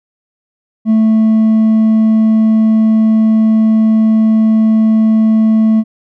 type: tone with hard clipping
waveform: sine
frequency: 220 Hz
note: A3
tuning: in tune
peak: -7 dBFS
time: 0.85-5.84 s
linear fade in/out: 50 ms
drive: 2 dB
effects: none